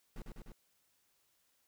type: noise with echo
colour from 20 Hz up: brown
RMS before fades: -44 dBFS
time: 0.16-0.22 s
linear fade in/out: 2 ms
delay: 100 ms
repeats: 3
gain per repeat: -2 dB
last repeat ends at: 0.52 s
effects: white hiss -75 dBFS RMS until 1.67 s